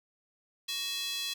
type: tone with high-pass filter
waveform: square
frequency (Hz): 372.3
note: F#4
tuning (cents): +11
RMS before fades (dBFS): -35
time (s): 0.68-1.34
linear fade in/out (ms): 10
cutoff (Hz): 3500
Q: 2.9
effects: none